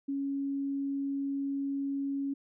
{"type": "tone", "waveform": "sine", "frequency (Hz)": 277.2, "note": "C#4", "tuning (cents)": 0, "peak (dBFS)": -30, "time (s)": [0.08, 2.34], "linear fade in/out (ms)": 10, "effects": []}